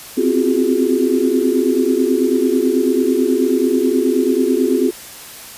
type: tone cluster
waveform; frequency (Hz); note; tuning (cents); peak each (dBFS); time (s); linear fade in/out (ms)
sine; 256.5 / 265.7 / 344.3 / 373.1 / 417.4; C4 / C4 / F4 / F#4 / G#4; -34 / +27 / -25 / +14 / +9; -19; 0.17-4.91; 10
effects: white hiss -35 dBFS RMS until 5.57 s + resampled to 32000 Hz